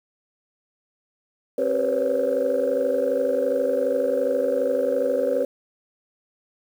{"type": "tone cluster", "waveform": "sine", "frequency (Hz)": [268.3, 388.8, 486.3, 509, 561], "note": ["C4", "G4", "B4", "C5", "C#5"], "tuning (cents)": [44, -14, -27, -48, 21], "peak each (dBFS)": [-29, -29, -25, -23, -23], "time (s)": [1.58, 5.45], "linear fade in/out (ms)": 5, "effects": ["tanh soft clip ceiling -13 dBFS", "8-bit"]}